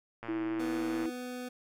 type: click train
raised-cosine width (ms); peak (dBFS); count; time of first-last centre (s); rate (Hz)
0.5; -27; 96; 0.23-1.056; 115
type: tone with vibrato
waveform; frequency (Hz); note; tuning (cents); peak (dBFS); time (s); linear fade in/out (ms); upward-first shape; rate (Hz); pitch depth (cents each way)
sine; 326.5; E4; -17; -31; 0.28-1.1; 10; sine; 4.6; 9
type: tone with pitch glide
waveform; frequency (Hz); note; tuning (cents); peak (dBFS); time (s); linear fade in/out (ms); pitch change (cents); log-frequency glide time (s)
25% pulse; 246.9 to 249.3; B3 to B3; 0 to +16; -34; 0.59-1.49; 10; +16; 0.96-1.2
effects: none